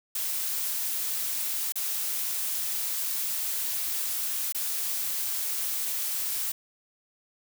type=noise with dropouts; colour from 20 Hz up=blue; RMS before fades=-30 dBFS; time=0.15-6.52 s; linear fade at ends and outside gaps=5 ms; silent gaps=1.723-1.756 / 4.524-4.546 s; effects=none